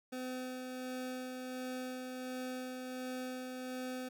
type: tone with tremolo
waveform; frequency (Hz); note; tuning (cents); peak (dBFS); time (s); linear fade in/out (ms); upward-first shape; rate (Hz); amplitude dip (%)
25% pulse; 254.9; C4; -45; -35; 0.12-4.09; 10; sine; 1.4; 30
effects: none